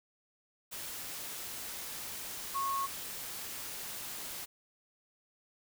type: tone in noise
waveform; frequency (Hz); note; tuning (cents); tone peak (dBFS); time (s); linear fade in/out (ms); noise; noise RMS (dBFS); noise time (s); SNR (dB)
sine; 1096; C#6; -20; -31; 2.54-2.87; 20; white; -42; 0.71-4.46; +8
effects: none